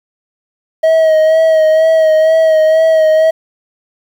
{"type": "tone with vibrato", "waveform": "triangle", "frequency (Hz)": 636, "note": "D#5", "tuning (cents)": 38, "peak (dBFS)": -4, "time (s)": [0.83, 3.31], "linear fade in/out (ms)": 10, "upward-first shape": "sine", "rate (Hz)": 2.1, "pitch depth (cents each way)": 28, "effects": ["7-bit"]}